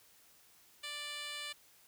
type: tone with band-pass filter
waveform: 10% pulse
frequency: 588 Hz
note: D5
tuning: 2 cents sharp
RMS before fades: -43 dBFS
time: 0.83-1.53 s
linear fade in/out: 10 ms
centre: 4500 Hz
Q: 0.83
effects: white hiss -64 dBFS RMS until 1.87 s